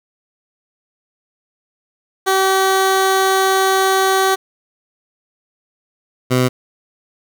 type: tone pair in turn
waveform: 15% pulse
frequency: 382.9 / 126.93 Hz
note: G4 / B2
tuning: -41 / +48 cents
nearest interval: octave + perfect fifth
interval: 1911 cents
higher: first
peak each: -6 / -6 dBFS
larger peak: neither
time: 2.26-4.36 / 6.3-6.49 s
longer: first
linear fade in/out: 20 ms
effects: none